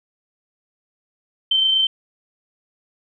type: tone with amplitude modulation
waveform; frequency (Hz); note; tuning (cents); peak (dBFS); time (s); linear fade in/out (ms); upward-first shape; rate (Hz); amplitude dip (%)
sine; 3105; G7; -17; -13; 1.51-1.87; 5; sine; 28.2; 30
effects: none